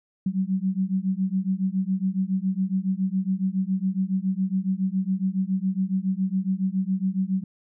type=beating tone pair; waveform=sine; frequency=186 / 193.2 Hz; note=F#3 / G3; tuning=+9 / -25 cents; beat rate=7.2 Hz; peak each=-25 dBFS; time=0.26-7.44 s; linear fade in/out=5 ms; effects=none